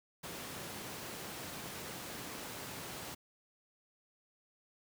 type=high-pass noise; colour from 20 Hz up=pink; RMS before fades=-45 dBFS; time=0.23-3.15 s; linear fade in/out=10 ms; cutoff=120 Hz; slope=12 dB/octave; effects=none